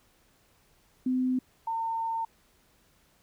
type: tone pair in turn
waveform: sine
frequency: 255.5 / 907.3 Hz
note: C4 / A#5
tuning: -41 / -47 cents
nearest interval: octave + minor seventh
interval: 2194 cents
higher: second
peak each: -24 / -28 dBFS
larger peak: first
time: 1.06-1.39 / 1.67-2.25 s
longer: second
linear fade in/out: 5 ms
effects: pink hiss -65 dBFS RMS until 3.22 s